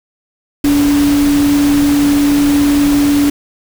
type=tone in noise; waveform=sine; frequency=287.6 Hz; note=D4; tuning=36 cents flat; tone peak=-8 dBFS; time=0.64-3.3 s; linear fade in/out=5 ms; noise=pink; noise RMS=-21 dBFS; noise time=0.64-3.3 s; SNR=+10 dB; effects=none